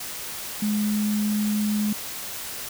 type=tone in noise; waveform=sine; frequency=210.2 Hz; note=G#3; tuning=21 cents sharp; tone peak=-21 dBFS; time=0.62-1.93 s; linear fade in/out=5 ms; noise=white; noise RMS=-34 dBFS; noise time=0-2.69 s; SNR=+10 dB; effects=none